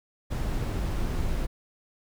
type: noise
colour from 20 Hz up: brown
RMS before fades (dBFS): -28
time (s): 0.3-1.47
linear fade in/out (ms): 20
effects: none